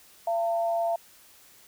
sine tone pair together, 679 / 903 Hz, F5 / A5, -49 / +45 cents, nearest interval perfect fourth, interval 494 cents, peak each -24 / -34 dBFS, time 0.27-0.96 s, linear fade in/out 5 ms, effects white hiss -55 dBFS RMS until 1.67 s

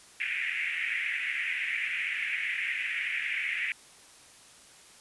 pink band-pass noise, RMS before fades -32 dBFS, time 0.2-3.72 s, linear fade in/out 2 ms, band 1900 to 2500 Hz, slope 48 dB/octave, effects white hiss -54 dBFS RMS until 5 s + resampled to 24000 Hz

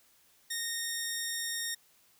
10% pulse tone, 1849 Hz, A#6, 15 cents flat, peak -24 dBFS, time 0.5-1.75 s, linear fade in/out 10 ms, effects white hiss -65 dBFS RMS until 2.19 s

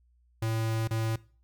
square tone with dropouts, 112.1 Hz, A2, 33 cents sharp, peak -28 dBFS, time 0.42-1.16 s, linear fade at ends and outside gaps 5 ms, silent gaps 0.876-0.908 s, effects noise-tail reverb RT60 0.4 s tail -20 dB re dry + added 60 Hz sine -62 dBFS peak until 1.43 s

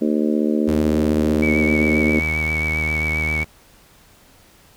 harmonic tone, 75.8 Hz, D#2, 45 cents flat, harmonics 3 / 4 / 5 / 6 / 7 / 8, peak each -19 / -21 / -24 / -29 / -28 / -33 dBFS, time 0.01-2.2 s, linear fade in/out 10 ms
sawtooth tone with pitch glide, 79 to 77.69 Hz, D#2 to D#2, +27 to -2 cents, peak -19 dBFS, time 0.67-3.45 s, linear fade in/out 20 ms, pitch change -29 cents, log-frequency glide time 1.64-2.92 s
sine tone with vibrato, 2251 Hz, C#7, 26 cents sharp, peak -20 dBFS, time 1.42-3.44 s, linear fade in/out 10 ms, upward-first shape sine, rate 7.5 Hz, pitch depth 32 cents each way
effects pink hiss -51 dBFS RMS until 4.76 s

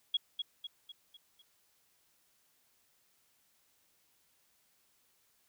sine tone with echo, 3322 Hz, G#7, in tune, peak -27 dBFS, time 0.14-0.17 s, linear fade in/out 5 ms, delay 250 ms, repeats 5, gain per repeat -6 dB, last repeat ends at 1.42 s, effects white hiss -72 dBFS RMS until 5.48 s

